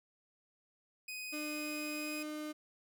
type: tone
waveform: sawtooth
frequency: 2500 Hz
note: D#7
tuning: 8 cents sharp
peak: -38 dBFS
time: 1.08-2.23 s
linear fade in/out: 5 ms
type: tone with pitch glide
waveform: 35% pulse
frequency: 301.2 to 303.8 Hz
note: D4 to D#4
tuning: +44 to -41 cents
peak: -38 dBFS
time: 1.32-2.53 s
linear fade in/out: 20 ms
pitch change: +15 cents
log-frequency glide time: 1.94-2.28 s
effects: none